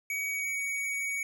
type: tone with pitch glide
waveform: square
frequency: 2260 to 2247 Hz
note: C#7 to C#7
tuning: +33 to +23 cents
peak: -31 dBFS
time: 0.1-1.23 s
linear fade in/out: 2 ms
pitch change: -10 cents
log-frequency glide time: 0.27-0.56 s
effects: none